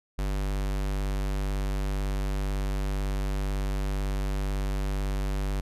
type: tone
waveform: square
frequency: 49 Hz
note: G1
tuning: in tune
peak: -27 dBFS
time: 0.18-5.61 s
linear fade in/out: 10 ms
effects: resampled to 32000 Hz